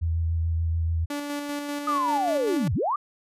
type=tone with vibrato; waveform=sine; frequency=82.41 Hz; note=E2; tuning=in tune; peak=-22 dBFS; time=0.01-1.06 s; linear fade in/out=20 ms; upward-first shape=sine; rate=6.9 Hz; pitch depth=20 cents each way
type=tone with tremolo; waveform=sawtooth; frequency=289.4 Hz; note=D4; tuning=25 cents flat; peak=-24 dBFS; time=1.1-2.68 s; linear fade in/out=5 ms; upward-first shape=square; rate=5.1 Hz; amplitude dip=30%
type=linear two-way sweep; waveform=sine; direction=down then up; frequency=1241 to 71.1 to 1241 Hz; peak=-22 dBFS; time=1.87-2.96 s; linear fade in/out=5 ms; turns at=2.74 s
effects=resampled to 32000 Hz